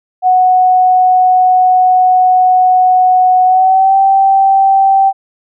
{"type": "tone with pitch glide", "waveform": "sine", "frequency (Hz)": [738, 777.8], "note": ["F#5", "G5"], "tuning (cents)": [-5, -14], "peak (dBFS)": -5, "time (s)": [0.22, 5.13], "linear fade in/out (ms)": 50, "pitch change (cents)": 91, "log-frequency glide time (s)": [3.45, 3.96], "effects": []}